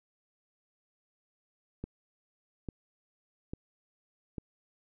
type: click train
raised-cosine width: 3 ms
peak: -24 dBFS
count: 4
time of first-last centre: 1.84-4.382 s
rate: 1.18 Hz
effects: none